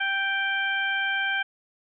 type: harmonic tone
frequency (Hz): 784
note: G5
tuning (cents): 0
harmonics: 1 / 2 / 3 / 4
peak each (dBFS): -33 / -25 / -31 / -33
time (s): 0-1.43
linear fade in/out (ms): 10
effects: none